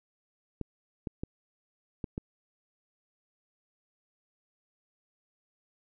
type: clicks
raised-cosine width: 3 ms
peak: -21 dBFS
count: 5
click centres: 0.613 / 1.072 / 1.235 / 2.042 / 2.179 s
effects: none